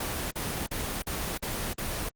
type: noise bursts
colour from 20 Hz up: pink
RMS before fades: -32 dBFS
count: 6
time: 0-2.09 s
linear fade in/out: 5 ms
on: 310 ms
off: 46 ms
effects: Opus 24 kbps